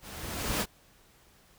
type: noise with level ramp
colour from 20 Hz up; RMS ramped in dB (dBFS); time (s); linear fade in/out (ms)
pink; -46 to -27; 0.01-0.66; 50
effects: pink hiss -61 dBFS RMS until 1.58 s